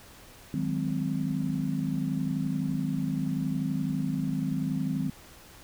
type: chord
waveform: sine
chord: Ab dominant seventh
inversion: second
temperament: just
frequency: 155.74 / 186.89 / 207.7 / 259.6 Hz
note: Eb3 / Gb3 / Ab3 / C4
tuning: +2 / +18 / 0 / -13 cents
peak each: -31 / -33 / -35 / -31 dBFS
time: 0.54-5.1 s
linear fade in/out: 2 ms
effects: pink hiss -51 dBFS RMS until 5.63 s